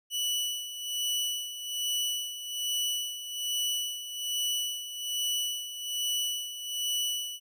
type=tone with tremolo; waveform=sawtooth; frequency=2958 Hz; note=F#7; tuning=1 cent flat; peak=-24 dBFS; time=0.1-7.4 s; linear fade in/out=50 ms; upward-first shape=sine; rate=1.2 Hz; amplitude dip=70%; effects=none